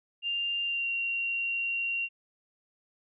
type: tone with pitch glide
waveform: sine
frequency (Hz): 2794 to 2756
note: F7 to F7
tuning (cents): 0 to -24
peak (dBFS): -28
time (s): 0.22-2.09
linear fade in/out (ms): 50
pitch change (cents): -24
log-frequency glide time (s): 0.63-0.89
effects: none